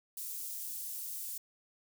white high-pass noise, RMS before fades -41 dBFS, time 0.17-1.38 s, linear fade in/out 5 ms, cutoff 8000 Hz, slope 12 dB/octave, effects none

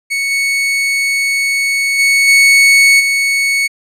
40% pulse tone with level steps, 2217 Hz, C#7, in tune, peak -13 / -11 / -7 / -4 / -10 dBFS, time 0.1-3.68 s, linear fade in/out 20 ms, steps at 0.3 / 1.98 / 2.27 / 2.99 s, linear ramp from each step 20 ms, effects low-pass 11000 Hz 12 dB/octave

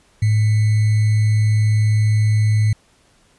sine tone with sample-and-hold, 107.4 Hz, A2, 41 cents flat, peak -12 dBFS, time 0.22-2.73 s, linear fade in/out 5 ms, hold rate 2100 Hz, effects pink hiss -56 dBFS RMS until 3.38 s + resampled to 24000 Hz

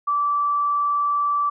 sine tone, 1161 Hz, D6, 20 cents flat, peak -18 dBFS, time 0.07-1.5 s, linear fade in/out 10 ms, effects none

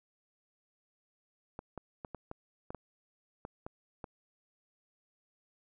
clicks, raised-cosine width 1 ms, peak -27 dBFS, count 10, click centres 1.591 / 1.777 / 2.048 / 2.147 / 2.314 / 2.705 / 2.747 / 3.451 / 3.665 / 4.042 s, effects none

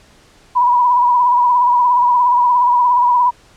sine tone with vibrato, 978 Hz, B5, 17 cents flat, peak -9 dBFS, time 0.55-3.31 s, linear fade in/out 20 ms, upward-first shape sine, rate 17 Hz, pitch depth 48 cents each way, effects pink hiss -48 dBFS RMS until 3.56 s + low-pass 8000 Hz 12 dB/octave

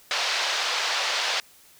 white band-pass noise, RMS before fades -26 dBFS, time 0.11-1.4 s, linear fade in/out 0 ms, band 540 to 5000 Hz, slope 24 dB/octave, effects white hiss -54 dBFS RMS until 1.79 s

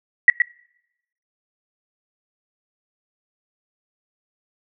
sine tone with echo, 1930 Hz, B6, 40 cents flat, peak -5 dBFS, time 0.28-0.3 s, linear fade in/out 2 ms, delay 120 ms, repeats 1, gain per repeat -7 dB, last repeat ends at 0.42 s, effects noise-tail reverb RT60 0.9 s tail -26 dB re dry

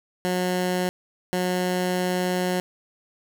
15% pulse tone pair in turn, 181.5 / 181.5 Hz, F#3 / F#3, -33 / -33 cents, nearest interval unison, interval 0 cents, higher neither, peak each -16 dBFS, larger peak neither, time 0.25-0.89 / 1.33-2.6 s, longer second, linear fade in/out 0 ms, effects none

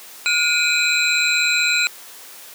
sine tone cluster, 1432 / 2363 / 2519 / 4017 / 7530 Hz, F6 / D7 / D#7 / B7 / A#8, +43 / +10 / +21 / +29 / +16 cents, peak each -23 / -21 / -21 / -21 / -25 dBFS, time 0.26-1.87 s, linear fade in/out 0 ms, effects white hiss -40 dBFS RMS until 2.54 s + high-pass 300 Hz 12 dB/octave

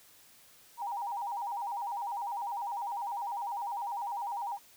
sine tone with vibrato, 875 Hz, A5, 10 cents flat, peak -33 dBFS, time 0.77-4.59 s, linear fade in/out 50 ms, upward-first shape square, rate 10 Hz, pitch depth 140 cents each way, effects white hiss -59 dBFS RMS until 4.76 s

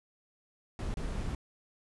brown noise with dropouts, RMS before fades -35 dBFS, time 0.79-1.35 s, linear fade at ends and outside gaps 1 ms, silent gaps 0.941-0.971 s, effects resampled to 24000 Hz

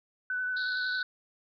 sine tone with vibrato, 1500 Hz, F#6, 23 cents sharp, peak -29 dBFS, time 0.3-1.03 s, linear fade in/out 2 ms, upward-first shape sine, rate 11 Hz, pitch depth 16 cents each way
pink band-pass noise, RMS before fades -40 dBFS, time 0.56-1.03 s, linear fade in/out 10 ms, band 3800 to 4400 Hz, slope 96 dB/octave
effects none

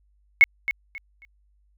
sine tone with echo, 2190 Hz, C#7, 22 cents flat, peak -9 dBFS, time 0.41-0.44 s, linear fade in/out 0 ms, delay 270 ms, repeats 3, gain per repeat -12 dB, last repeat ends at 1.25 s, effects added 50 Hz sine -60 dBFS peak until 1.77 s

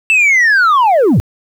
sine linear sweep, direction down, 2679 to 73.42 Hz, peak -4 dBFS, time 0.1-1.2 s, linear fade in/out 0 ms, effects tanh soft clip ceiling -6 dBFS + 7-bit

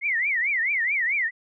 sine tone with vibrato, 2071 Hz, C7, 18 cents flat, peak -21 dBFS, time 0.01-1.31 s, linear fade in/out 50 ms, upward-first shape triangle, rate 4.6 Hz, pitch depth 270 cents each way, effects none

